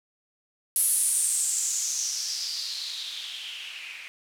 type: noise with low-pass filter sweep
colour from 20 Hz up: violet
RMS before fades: -29 dBFS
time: 0.76-4.08 s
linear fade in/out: 0 ms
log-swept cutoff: 11000 to 2300 Hz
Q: 5.4
effects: none